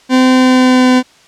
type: tone with pitch glide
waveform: 40% pulse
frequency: 257.1 to 253.6 Hz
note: C4 to B3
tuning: -30 to +46 cents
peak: -5 dBFS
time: 0.09-1.03 s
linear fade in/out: 50 ms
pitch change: -24 cents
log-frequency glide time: 0.32-0.9 s
effects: white hiss -45 dBFS RMS until 1.27 s + low-pass 6000 Hz 12 dB/octave